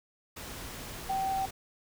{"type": "tone in noise", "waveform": "sine", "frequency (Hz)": 772, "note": "G5", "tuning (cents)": -27, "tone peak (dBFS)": -28, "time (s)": [1.09, 1.46], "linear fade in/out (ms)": 10, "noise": "pink", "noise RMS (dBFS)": -42, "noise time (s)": [0.36, 1.51], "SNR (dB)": 11, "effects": []}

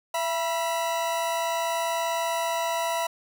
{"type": "tone pair together", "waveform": "40% pulse", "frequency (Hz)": [670.2, 975], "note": ["E5", "B5"], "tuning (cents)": [29, -23], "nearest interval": "tritone", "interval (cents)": 648, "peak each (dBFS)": -27, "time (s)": [0.14, 3.07], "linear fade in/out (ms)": 5, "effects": []}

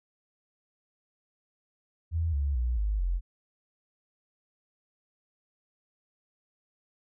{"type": "tone with pitch steps", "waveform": "sine", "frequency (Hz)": [82.41, 70.51, 60.33, 51.62, 44.16], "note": ["E2", "C#2", "B1", "G#1", "F1"], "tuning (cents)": [0, 30, -40, -10, 20], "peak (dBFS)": -25, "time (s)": [2.11, 3.21], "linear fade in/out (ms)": 50, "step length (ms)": 220, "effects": []}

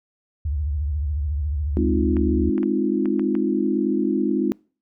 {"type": "tone with vibrato", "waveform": "sine", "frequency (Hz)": 73.42, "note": "D2", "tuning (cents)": 0, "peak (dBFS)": -21, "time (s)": [0.45, 2.5], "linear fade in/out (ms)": 5, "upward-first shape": "triangle", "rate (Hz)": 14, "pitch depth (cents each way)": 190}
{"type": "chord", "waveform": "sine", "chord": "F minor seventh", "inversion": "first", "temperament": "equal", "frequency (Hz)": [207.7, 261.6, 311.1, 349.2], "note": ["Ab3", "C4", "Eb4", "F4"], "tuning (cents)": [0, 0, 0, 0], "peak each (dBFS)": -24, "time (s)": [1.77, 4.52], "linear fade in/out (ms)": 0}
{"type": "clicks", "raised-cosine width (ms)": 0.5, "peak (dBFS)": -22, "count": 6, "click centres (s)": [2.168, 2.58, 2.631, 3.057, 3.195, 3.352]}
{"effects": ["noise-tail reverb RT60 0.4 s tail -26 dB re dry"]}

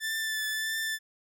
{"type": "tone with vibrato", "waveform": "sawtooth", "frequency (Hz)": 1760, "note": "A6", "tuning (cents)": 0, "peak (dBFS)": -26, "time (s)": [0, 0.99], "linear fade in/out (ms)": 50, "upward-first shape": "triangle", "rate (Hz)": 1.6, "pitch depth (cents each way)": 22, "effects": []}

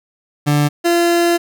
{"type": "tone pair in turn", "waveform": "30% pulse", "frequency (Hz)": [146.83, 342.8], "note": ["D3", "F4"], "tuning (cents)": [0, -32], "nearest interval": "octave + minor third", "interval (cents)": 1468, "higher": "second", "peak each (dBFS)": -9, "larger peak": "neither", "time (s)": [[0.46, 0.69], [0.84, 1.38]], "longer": "second", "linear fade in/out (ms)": 20, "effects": []}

